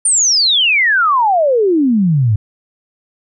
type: exponential sweep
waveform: sine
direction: down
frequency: 9310 to 99.7 Hz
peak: -9 dBFS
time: 0.05-2.36 s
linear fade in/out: 5 ms
effects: none